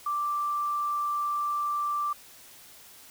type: tone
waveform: sine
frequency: 1174.7 Hz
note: D6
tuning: in tune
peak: -26 dBFS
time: 0.06-2.13 s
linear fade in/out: 5 ms
effects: white hiss -51 dBFS RMS until 3.1 s